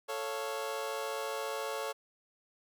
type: chord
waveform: 25% pulse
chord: A augmented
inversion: none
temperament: equal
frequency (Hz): 440 / 554.4 / 698.5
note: A4 / C#5 / E#5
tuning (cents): 0 / 0 / 0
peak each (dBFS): -35 / -34 / -40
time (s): 0.08-1.93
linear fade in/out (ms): 20
effects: none